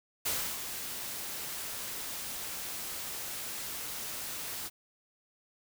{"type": "noise with ADSR envelope", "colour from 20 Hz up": "white", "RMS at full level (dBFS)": -31, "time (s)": [0.25, 4.7], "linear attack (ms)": 12, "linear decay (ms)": 300, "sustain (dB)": -8, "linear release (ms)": 34, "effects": []}